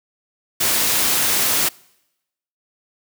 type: noise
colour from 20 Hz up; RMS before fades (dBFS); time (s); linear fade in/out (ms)
white; -18; 0.6-1.69; 10
effects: noise-tail reverb RT60 0.9 s tail -25 dB re dry + high-pass 80 Hz 12 dB/octave